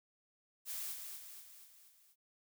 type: noise with echo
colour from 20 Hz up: blue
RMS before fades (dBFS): -42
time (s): 0.65-0.96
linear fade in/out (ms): 50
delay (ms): 240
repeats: 5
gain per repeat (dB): -5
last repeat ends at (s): 2.16
effects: none